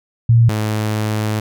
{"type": "tone pair in turn", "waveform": ["sine", "sawtooth"], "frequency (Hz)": [116.3, 107.49], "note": ["A#2", "A2"], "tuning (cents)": [-4, -40], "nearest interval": "minor second", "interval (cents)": 136, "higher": "first", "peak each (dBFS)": [-7, -13], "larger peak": "first", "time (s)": [[0.29, 0.49], [0.49, 1.4]], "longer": "second", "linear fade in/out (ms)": 5, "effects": []}